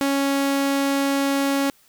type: tone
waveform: sawtooth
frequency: 277 Hz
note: C#4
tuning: 1 cent flat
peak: -15 dBFS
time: 0.01-1.7 s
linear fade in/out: 0 ms
effects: white hiss -57 dBFS RMS until 1.88 s